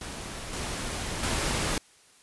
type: noise with level steps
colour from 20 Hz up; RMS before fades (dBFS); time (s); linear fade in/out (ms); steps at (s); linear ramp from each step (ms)
pink; -38 / -33 / -28; 0.01-1.78; 2; 0.53 / 1.23; 2
effects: white hiss -58 dBFS RMS until 2.22 s + resampled to 24000 Hz